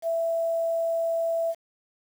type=tone with quantisation; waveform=sine; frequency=663 Hz; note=E5; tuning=10 cents sharp; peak=-23 dBFS; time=0.02-1.55 s; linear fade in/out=50 ms; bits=8; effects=none